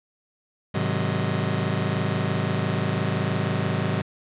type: chord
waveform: sawtooth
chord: Ab dominant seventh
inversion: none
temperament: just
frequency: 103.83 / 129.78 / 155.74 / 186.89 Hz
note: Ab2 / C3 / Eb3 / Gb3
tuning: 0 / -14 / +2 / +18 cents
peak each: -24 dBFS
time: 0.74-4.02 s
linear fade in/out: 10 ms
effects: resampled to 8000 Hz + 8-bit